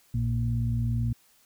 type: harmonic tone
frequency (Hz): 58.27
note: A#1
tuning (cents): 0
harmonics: 1 / 2 / 4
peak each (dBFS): -32 / -25 / -34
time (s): 0.14-1.13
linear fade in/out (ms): 5
effects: white hiss -62 dBFS RMS until 1.45 s